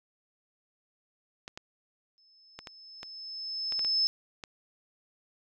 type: clicks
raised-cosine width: 0.2 ms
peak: -23 dBFS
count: 9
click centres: 1.479 / 1.575 / 2.59 / 2.672 / 3.031 / 3.723 / 3.793 / 3.848 / 4.438 s
type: tone with exponential growth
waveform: sine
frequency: 5230 Hz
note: E8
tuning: 15 cents flat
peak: -22 dBFS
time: 2.18-4.07 s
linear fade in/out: 0 ms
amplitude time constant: 410 ms
effects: none